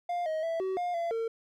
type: tone with pitch steps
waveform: triangle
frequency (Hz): 702 / 630 / 660 / 378.6 / 709 / 679 / 454.5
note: F5 / D#5 / E5 / F#4 / F5 / F5 / A#4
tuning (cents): +9 / +21 / +2 / +40 / +26 / -49 / -44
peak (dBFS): -27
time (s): 0.09-1.28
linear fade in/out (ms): 5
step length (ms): 170
effects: none